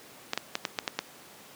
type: clicks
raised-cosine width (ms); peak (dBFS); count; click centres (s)
0.2; -10; 7; 0.334 / 0.376 / 0.554 / 0.652 / 0.788 / 0.878 / 0.99
effects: pink hiss -50 dBFS RMS until 1.55 s + high-pass 200 Hz 12 dB/octave